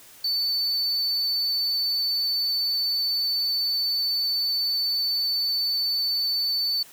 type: tone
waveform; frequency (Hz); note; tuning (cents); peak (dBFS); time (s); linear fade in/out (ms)
triangle; 4508; C#8; +28; -21; 0.24-6.83; 5
effects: white hiss -49 dBFS RMS until 6.92 s